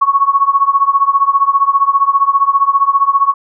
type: tone with tremolo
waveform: sine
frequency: 1108.7 Hz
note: C#6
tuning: in tune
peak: -4 dBFS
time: 0.01-3.34 s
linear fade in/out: 10 ms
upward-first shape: triangle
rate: 15 Hz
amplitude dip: 95%
effects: none